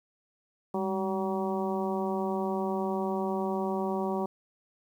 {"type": "harmonic tone with a mistuned harmonic", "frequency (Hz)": 190, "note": "F#3", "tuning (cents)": 46, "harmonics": [1, 2, 3, 4, 5, 6], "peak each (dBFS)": [-32, -32, -37, -36, -37, -42], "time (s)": [0.74, 4.26], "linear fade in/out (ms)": 5, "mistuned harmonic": 1, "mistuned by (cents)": 73, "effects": ["10-bit"]}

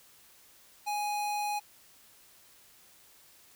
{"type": "tone", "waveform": "square", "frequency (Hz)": 830.6, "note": "G#5", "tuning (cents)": 0, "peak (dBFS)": -31, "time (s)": [0.86, 1.6], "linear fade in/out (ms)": 20, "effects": ["white hiss -59 dBFS RMS until 3.55 s"]}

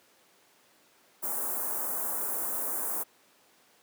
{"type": "band-stop noise", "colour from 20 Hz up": "white", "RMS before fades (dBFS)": -32, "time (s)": [1.22, 3.04], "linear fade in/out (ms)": 20, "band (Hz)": [1300, 9100], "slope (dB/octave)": 24, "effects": ["pink hiss -62 dBFS RMS until 3.82 s", "high-pass 300 Hz 12 dB/octave"]}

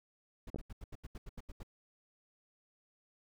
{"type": "noise bursts", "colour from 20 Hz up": "brown", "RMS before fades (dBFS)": -45, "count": 11, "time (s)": [0.47, 1.632], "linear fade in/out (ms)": 5, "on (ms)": 32, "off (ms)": 81}
{"type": "clicks", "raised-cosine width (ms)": 2, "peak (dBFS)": -27, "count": 2, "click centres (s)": [0.545, 0.56]}
{"effects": []}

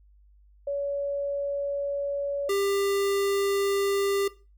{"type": "tone pair in turn", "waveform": ["sine", "square"], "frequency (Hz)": [565, 397.6], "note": ["C#5", "G4"], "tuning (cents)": [33, 25], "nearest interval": "tritone", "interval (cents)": 608, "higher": "first", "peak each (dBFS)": [-26, -24], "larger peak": "second", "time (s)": [[0.67, 2.49], [2.49, 4.28]], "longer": "first", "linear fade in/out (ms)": 5, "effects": ["noise-tail reverb RT60 0.3 s tail -18 dB re dry", "added 50 Hz sine -54 dBFS peak until 4.57 s"]}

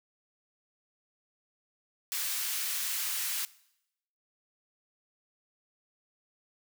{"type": "high-pass noise", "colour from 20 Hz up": "white", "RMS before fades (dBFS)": -33, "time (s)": [2.12, 3.45], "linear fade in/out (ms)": 0, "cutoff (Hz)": 1500, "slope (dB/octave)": 12, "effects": ["noise-tail reverb RT60 0.8 s tail -20 dB re dry"]}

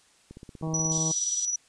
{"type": "click train", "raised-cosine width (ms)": 3, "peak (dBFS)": -30, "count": 12, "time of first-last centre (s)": [0.31, 0.977], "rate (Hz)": 16.5}
{"type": "harmonic tone", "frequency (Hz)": 159.6, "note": "D#3", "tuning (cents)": 44, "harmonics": [1, 2, 3, 4, 5, 6, 7], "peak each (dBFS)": [-29, -35, -39, -41, -43, -45, -46], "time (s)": [0.62, 1.12], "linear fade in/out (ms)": 10}
{"type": "tone with tremolo", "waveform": "sine", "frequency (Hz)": 5880, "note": "F#8", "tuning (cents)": -12, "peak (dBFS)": -24, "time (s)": [0.74, 1.56], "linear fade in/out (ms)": 2, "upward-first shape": "square", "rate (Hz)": 19, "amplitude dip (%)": 45}
{"type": "band-pass noise", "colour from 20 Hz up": "white", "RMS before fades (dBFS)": -40, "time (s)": [0.91, 1.46], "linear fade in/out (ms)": 10, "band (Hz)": [3200, 8400], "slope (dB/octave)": 96}
{"effects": ["white hiss -61 dBFS RMS until 1.68 s", "resampled to 22050 Hz"]}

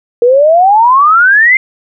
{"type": "exponential sweep", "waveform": "sine", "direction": "up", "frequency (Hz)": [466.2, 2132], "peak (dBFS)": -3, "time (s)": [0.22, 1.57], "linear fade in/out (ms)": 2, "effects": []}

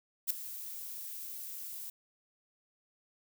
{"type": "noise with ADSR envelope", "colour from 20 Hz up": "violet", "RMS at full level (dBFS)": -28, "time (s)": [0.27, 1.9], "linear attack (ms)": 34, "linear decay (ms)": 3, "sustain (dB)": -15, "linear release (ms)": 4, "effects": []}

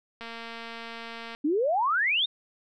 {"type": "click train", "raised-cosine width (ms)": 0.3, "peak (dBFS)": -24, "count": 263, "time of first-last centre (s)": [0.21, 1.349], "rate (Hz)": 230}
{"type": "exponential sweep", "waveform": "sine", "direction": "up", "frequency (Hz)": [277.2, 3773], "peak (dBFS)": -22, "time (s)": [1.44, 2.26], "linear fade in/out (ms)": 10}
{"effects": []}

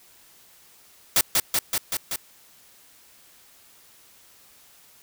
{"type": "noise with echo", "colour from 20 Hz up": "white", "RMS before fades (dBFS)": -18, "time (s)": [1.16, 1.21], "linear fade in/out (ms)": 2, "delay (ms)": 190, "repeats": 5, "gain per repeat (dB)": -2, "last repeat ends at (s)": 2.16, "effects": ["white hiss -54 dBFS RMS until 5.02 s"]}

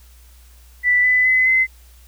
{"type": "tone with pitch steps", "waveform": "sine", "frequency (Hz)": [1975.5, 2001, 2026, 2052], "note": ["B6", "B6", "B6", "C7"], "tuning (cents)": [0, 22, 44, -34], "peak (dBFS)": -12, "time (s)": [0.83, 1.67], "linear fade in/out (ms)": 50, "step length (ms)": 210, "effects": ["added 60 Hz sine -44 dBFS peak until 2.07 s", "white hiss -53 dBFS RMS until 2.07 s"]}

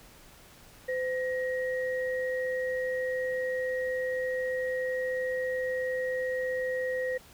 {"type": "tone pair together", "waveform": "sine", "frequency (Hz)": [511, 1888.5], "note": ["C5", "A#6"], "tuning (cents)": [-41, 22], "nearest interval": "octave + major seventh", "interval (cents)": 2263, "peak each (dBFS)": [-29, -35], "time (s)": [0.88, 7.18], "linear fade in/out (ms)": 10, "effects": ["pink hiss -54 dBFS RMS until 7.33 s"]}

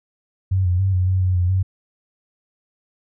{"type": "tone with pitch steps", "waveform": "sine", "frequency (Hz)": [94.6, 89.4, 96.2, 91.4, 93.5, 92, 89.1, 94.2], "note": ["F#2", "F2", "G2", "F#2", "F#2", "F#2", "F2", "F#2"], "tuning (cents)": [39, 41, -32, -21, 19, -9, 35, 32], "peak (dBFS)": -15, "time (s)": [0.51, 1.63], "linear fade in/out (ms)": 10, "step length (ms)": 140, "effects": []}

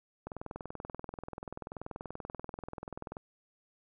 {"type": "click train", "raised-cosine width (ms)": 1, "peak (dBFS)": -26, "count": 61, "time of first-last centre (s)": [0.27, 3.169], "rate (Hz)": 20.7, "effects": []}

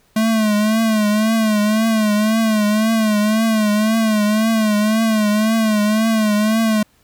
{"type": "tone with vibrato", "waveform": "square", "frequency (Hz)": 216.5, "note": "A3", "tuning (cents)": -28, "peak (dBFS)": -14, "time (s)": [0.16, 6.83], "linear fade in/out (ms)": 5, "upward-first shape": "triangle", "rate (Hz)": 1.9, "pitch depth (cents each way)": 80, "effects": ["pink hiss -57 dBFS RMS until 7.03 s"]}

